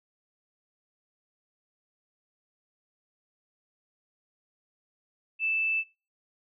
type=tone; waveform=sine; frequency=2639 Hz; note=E7; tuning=1 cent sharp; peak=-25 dBFS; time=5.39-5.84 s; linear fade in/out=50 ms; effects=noise-tail reverb RT60 0.3 s tail -21 dB re dry